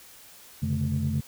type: tone cluster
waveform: sine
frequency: 89.1 / 135.6 / 144.7 / 217.5 Hz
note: F2 / C#3 / D3 / A3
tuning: +35 / -38 / -25 / -20 cents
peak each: -29 dBFS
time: 0.62-1.21 s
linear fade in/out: 10 ms
effects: tanh soft clip ceiling -17 dBFS + white hiss -50 dBFS RMS until 1.27 s